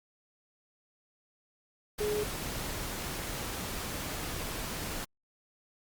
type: tone in noise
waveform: sine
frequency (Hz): 420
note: G#4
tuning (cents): +19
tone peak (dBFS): -29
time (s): 2-2.24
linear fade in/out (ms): 10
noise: pink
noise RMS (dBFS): -37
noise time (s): 1.98-5.05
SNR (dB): +5
effects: Opus 48 kbps